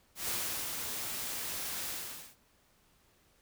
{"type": "noise with ADSR envelope", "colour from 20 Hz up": "white", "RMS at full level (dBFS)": -34, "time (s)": [0.15, 2.36], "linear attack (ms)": 130, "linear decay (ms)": 390, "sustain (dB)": -4, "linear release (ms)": 470, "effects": ["pink hiss -68 dBFS RMS until 3.41 s"]}